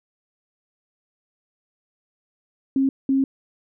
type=tone bursts at uneven times; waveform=sine; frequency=269.4 Hz; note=C#4; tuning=49 cents flat; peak=-16 dBFS; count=2; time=2.76-2.89 / 3.09-3.24 s; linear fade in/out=2 ms; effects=none